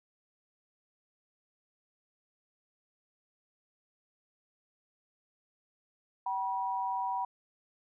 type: tone pair together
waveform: sine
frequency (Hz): 767.3 / 969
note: G5 / B5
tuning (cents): -37 / -33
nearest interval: major third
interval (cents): 404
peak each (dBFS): -35 / -32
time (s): 6.26-7.25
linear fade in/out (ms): 5
effects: none